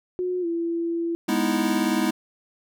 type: tone with pitch glide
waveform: sine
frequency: 362.7 to 336.5 Hz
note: F#4 to E4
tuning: -34 to +36 cents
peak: -23 dBFS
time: 0.19-1.15 s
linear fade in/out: 0 ms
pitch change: -130 cents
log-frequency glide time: 0.41-0.46 s
type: chord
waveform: square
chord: E major seventh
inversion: first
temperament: equal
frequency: 207.7 / 246.9 / 311.1 / 329.6 Hz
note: G#3 / B3 / D#4 / E4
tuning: 0 / 0 / 0 / 0 cents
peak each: -27 dBFS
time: 1.28-2.11 s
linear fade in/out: 10 ms
effects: none